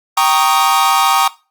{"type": "chord", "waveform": "45% pulse", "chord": "Eb dominant seventh", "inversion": "first", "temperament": "equal", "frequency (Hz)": [784, 932.3, 1108.7, 1244.5], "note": ["G5", "Bb5", "Db6", "Eb6"], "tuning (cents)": [0, 0, 0, 0], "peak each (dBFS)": -16, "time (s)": [0.17, 1.28], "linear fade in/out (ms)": 5, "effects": ["noise-tail reverb RT60 0.3 s tail -19 dB re dry", "Opus 48 kbps"]}